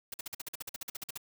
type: noise bursts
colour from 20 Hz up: white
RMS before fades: -39 dBFS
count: 16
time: 0.12-1.176 s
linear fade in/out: 5 ms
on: 21 ms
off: 48 ms
effects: none